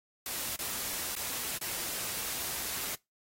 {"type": "noise with dropouts", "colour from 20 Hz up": "white", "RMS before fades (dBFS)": -36, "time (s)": [0.26, 2.95], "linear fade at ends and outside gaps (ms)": 2, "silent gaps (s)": [[0.56, 0.59], [1.154, 1.164], [1.578, 1.612]], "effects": ["noise-tail reverb RT60 0.2 s tail -23 dB re dry", "AAC 48 kbps"]}